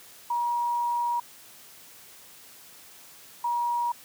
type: tone pair in turn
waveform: sine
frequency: 954 / 954 Hz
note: A#5 / A#5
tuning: +40 / +40 cents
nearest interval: unison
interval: 0 cents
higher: neither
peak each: -24 dBFS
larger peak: neither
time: 0.3-1.2 / 3.44-3.92 s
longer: first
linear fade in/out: 5 ms
effects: white hiss -50 dBFS RMS until 4.04 s + high-pass 80 Hz 12 dB/octave